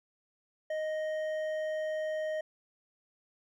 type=tone with hard clipping; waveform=sine; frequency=622.3 Hz; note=D#5; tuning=in tune; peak=-33 dBFS; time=0.7-2.41 s; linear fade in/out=5 ms; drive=7 dB; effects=none